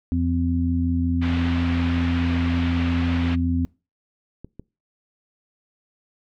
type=harmonic tone; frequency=85.4 Hz; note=F2; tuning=38 cents flat; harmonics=1 / 2 / 3; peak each=-22 / -31 / -22 dBFS; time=0.12-3.65 s; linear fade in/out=0 ms
type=low-pass noise; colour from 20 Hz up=white; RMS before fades=-34 dBFS; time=1.21-3.36 s; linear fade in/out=20 ms; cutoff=3000 Hz; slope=24 dB/octave
type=clicks; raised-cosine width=3 ms; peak=-24 dBFS; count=2; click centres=4.446 / 4.596 s
effects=noise-tail reverb RT60 0.3 s tail -24 dB re dry